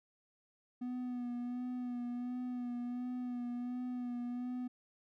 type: tone with vibrato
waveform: triangle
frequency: 245.9 Hz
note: B3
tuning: 7 cents flat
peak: -35 dBFS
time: 0.81-4.68 s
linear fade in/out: 10 ms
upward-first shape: sine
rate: 1.4 Hz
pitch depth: 28 cents each way
effects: none